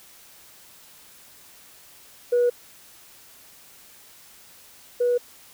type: tone pair in turn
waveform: sine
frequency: 485.1 / 487 Hz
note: B4 / B4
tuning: -31 / -24 cents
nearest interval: unison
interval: 7 cents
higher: second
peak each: -15 / -17 dBFS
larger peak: first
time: 2.32-2.5 / 5-5.18 s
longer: neither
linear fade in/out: 10 ms
effects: tanh soft clip ceiling -14 dBFS + white hiss -50 dBFS RMS until 5.53 s